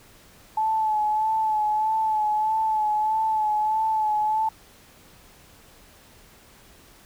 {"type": "tone with vibrato", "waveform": "sine", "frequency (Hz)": 864, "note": "A5", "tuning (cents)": -32, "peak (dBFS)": -20, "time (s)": [0.57, 4.49], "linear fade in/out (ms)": 5, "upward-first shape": "sine", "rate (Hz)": 1.6, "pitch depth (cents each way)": 33, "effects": ["pink hiss -52 dBFS RMS until 7.05 s"]}